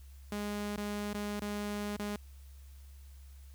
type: tone with dropouts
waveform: sawtooth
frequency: 206.5 Hz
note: G#3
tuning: 10 cents flat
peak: -31 dBFS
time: 0.32-2.16 s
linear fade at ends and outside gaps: 2 ms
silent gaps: 0.763-0.777 / 1.132-1.145 / 1.397-1.419 / 1.965-1.994 s
effects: added 68 Hz sine -49 dBFS peak until 3.54 s + white hiss -65 dBFS RMS until 3.54 s